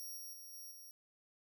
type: tone with level steps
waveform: 10% pulse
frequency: 5640 Hz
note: F8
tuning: 16 cents sharp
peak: -39 / -41 / -45 / -43 / -47 dBFS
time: 0-0.91 s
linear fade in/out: 0 ms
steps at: 0.17 / 0.33 / 0.53 / 0.71 s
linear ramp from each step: 5 ms
effects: none